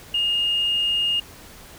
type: tone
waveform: sine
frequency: 2840 Hz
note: F7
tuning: 28 cents sharp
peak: -18 dBFS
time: 0.14-1.2 s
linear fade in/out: 5 ms
effects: tanh soft clip ceiling -14 dBFS + pink hiss -44 dBFS RMS until 1.78 s